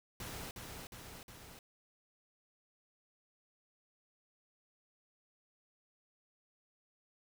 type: noise with echo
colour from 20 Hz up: pink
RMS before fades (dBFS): -45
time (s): 0.2-0.51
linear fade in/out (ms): 2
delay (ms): 360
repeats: 3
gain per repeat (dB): -3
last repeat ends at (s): 1.59
effects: none